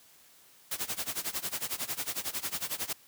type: noise with tremolo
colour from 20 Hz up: white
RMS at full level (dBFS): -32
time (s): 0.71-2.93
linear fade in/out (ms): 5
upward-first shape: sine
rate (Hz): 11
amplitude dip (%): 90
effects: white hiss -59 dBFS RMS until 3.07 s + high-pass 60 Hz 12 dB/octave